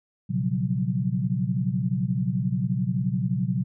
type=tone cluster; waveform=sine; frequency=120.6 / 137.1 / 177.8 / 189.3 Hz; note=B2 / C#3 / F3 / F#3; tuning=-41 / -19 / +31 / +40 cents; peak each=-28 dBFS; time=0.29-3.64 s; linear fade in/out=20 ms; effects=none